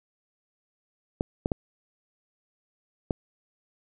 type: clicks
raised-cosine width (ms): 2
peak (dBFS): -12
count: 4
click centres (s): 1.209 / 1.459 / 1.518 / 3.108
effects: none